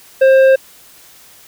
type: tone with tanh clipping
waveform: sine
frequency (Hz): 531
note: C5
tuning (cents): +25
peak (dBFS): -7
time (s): 0.21-0.56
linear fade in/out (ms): 10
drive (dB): 9
effects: white hiss -43 dBFS RMS until 1.47 s